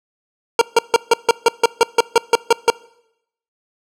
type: tone bursts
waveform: 25% pulse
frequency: 464.1 Hz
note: A#4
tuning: 8 cents flat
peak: -4 dBFS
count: 13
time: 0.59-2.702 s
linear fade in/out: 2 ms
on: 24 ms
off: 150 ms
effects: noise-tail reverb RT60 0.8 s tail -23 dB re dry + low-pass 9000 Hz 12 dB/octave